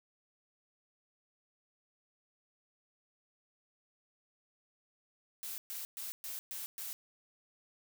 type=noise bursts; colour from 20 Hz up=blue; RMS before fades=-42 dBFS; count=6; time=5.43-6.93 s; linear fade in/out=0 ms; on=150 ms; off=120 ms; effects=none